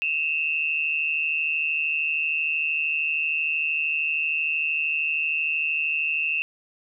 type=tone pair together; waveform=sine; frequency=2580 / 2733 Hz; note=E7 / F7; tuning=-38 / -38 cents; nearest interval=minor second; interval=100 cents; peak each=-25 dBFS; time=0.02-6.42 s; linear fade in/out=0 ms; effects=none